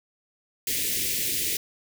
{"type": "band-stop noise", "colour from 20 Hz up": "white", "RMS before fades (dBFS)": -27, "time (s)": [0.67, 1.57], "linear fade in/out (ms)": 2, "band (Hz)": [500, 1900], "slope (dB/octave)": 48, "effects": []}